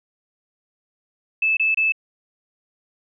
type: tone bursts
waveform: sine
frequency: 2620 Hz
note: E7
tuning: 11 cents flat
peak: -16 dBFS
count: 3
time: 1.42-1.922 s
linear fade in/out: 5 ms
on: 150 ms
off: 26 ms
effects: none